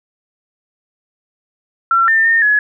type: tone with pitch steps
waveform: sine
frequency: 1356 / 1798 / 1825 / 1692 Hz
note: E6 / A6 / A#6 / G#6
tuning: +49 / +37 / -37 / +32 cents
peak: -9 dBFS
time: 1.91-2.59 s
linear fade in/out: 2 ms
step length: 170 ms
effects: none